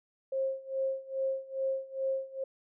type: tone with tremolo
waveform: sine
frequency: 534 Hz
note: C5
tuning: 35 cents sharp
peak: -27 dBFS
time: 0.32-2.44 s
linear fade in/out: 5 ms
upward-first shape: sine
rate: 2.4 Hz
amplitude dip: 90%
effects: none